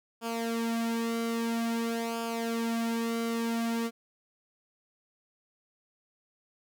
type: tone with flanger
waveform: sawtooth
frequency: 230.2 Hz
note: A#3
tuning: 22 cents flat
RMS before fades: -31 dBFS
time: 0.21-3.91 s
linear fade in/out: 50 ms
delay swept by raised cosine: 0.5 to 3.2 ms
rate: 0.5 Hz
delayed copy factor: -0.7
effects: none

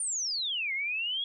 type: exponential two-way sweep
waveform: sine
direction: down then up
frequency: 9400 to 2081 to 3373 Hz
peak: -29 dBFS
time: 0-1.24 s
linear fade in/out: 2 ms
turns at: 0.73 s
effects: none

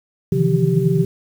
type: tone cluster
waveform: sine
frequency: 131.3 / 153.1 / 162.1 / 175.1 / 390.3 Hz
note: C3 / D#3 / E3 / F3 / G4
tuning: +6 / -28 / -29 / +5 / -8 cents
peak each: -20 dBFS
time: 0.32-1.05 s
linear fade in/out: 5 ms
effects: 7-bit

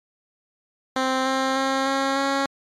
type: tone with pitch steps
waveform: 10% pulse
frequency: 261.6 / 264.8 / 268 / 271.3 / 274.6 Hz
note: C4 / C4 / C4 / C#4 / C#4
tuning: 0 / +21 / +42 / -37 / -16 cents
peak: -12 dBFS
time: 0.96-2.46 s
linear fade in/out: 2 ms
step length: 300 ms
effects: low-pass 6000 Hz 12 dB/octave + MP3 96 kbps

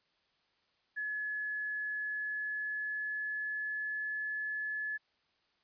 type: tone with pitch glide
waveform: sine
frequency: 1704 to 1715.9 Hz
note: G#6 to A6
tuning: +44 to -44 cents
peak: -34 dBFS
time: 0.96-4.98 s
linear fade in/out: 20 ms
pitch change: +12 cents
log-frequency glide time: 1.92-4.22 s
effects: white hiss -74 dBFS RMS until 5.63 s + resampled to 11025 Hz

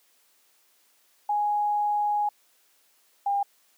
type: tone pair in turn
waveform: sine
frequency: 830.6 / 803.7 Hz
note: G#5 / G5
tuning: 0 / +43 cents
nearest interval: minor second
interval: 57 cents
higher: first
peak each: -22 dBFS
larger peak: neither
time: 1.29-2.29 / 3.26-3.43 s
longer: first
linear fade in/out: 5 ms
effects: white hiss -64 dBFS RMS until 3.77 s + high-pass 300 Hz 12 dB/octave

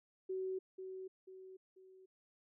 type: tone with echo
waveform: sine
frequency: 376.5 Hz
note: F#4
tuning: 30 cents sharp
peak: -37 dBFS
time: 0.29-0.59 s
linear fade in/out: 10 ms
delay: 490 ms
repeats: 3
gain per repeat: -7 dB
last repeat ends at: 2.06 s
effects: none

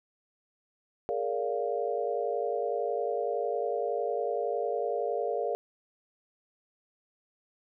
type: chord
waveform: sine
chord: Bb dominant seventh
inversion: third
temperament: equal with one note detuned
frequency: 415.3 / 466.2 / 575.2 / 698.5 Hz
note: Ab4 / Bb4 / D5 / F5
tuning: 0 / 0 / -36 / 0 cents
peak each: -34 / -32 / -34 / -34 dBFS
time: 1.09-5.55 s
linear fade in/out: 0 ms
effects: none

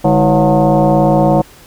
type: tone with frequency modulation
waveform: sine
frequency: 203.6 Hz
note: G#3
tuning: 34 cents flat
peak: -7 dBFS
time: 0.04-1.42 s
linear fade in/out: 10 ms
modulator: 175 Hz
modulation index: 3.6
effects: pink hiss -41 dBFS RMS until 1.66 s

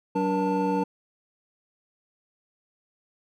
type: tone cluster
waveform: triangle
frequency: 189 / 288.7 / 476.6 / 889 Hz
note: F#3 / D4 / A#4 / A5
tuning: +37 / -30 / +38 / +18 cents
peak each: -26 dBFS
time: 0.15-0.84 s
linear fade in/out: 10 ms
effects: none

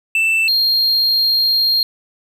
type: tone pair in turn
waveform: triangle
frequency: 2658 / 4219 Hz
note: E7 / C8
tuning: +14 / +14 cents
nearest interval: minor sixth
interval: 800 cents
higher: second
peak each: -11 dBFS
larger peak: neither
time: 0.15-0.48 / 0.48-1.83 s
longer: second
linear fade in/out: 2 ms
effects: none

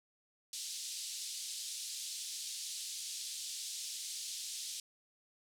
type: band-pass noise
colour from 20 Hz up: pink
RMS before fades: -43 dBFS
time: 0.53-4.8 s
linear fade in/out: 2 ms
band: 3700 to 9800 Hz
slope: 24 dB/octave
effects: none

